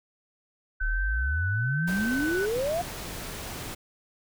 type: tone with vibrato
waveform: sine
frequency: 1521 Hz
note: F#6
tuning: 47 cents sharp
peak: -29 dBFS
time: 0.8-2.46 s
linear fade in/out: 10 ms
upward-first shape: triangle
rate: 1.1 Hz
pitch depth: 41 cents each way
type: exponential sweep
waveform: sine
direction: up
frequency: 34.75 to 721 Hz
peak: -25 dBFS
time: 0.81-2.82 s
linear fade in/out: 10 ms
type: noise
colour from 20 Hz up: pink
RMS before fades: -37 dBFS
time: 1.87-3.75 s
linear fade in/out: 10 ms
effects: none